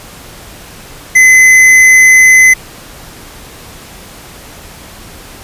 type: tone with hard clipping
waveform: sine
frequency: 2036 Hz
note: C7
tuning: 48 cents flat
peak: -3 dBFS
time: 1.15-2.54 s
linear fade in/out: 10 ms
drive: 11 dB
effects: pink hiss -32 dBFS RMS until 5.43 s + resampled to 32000 Hz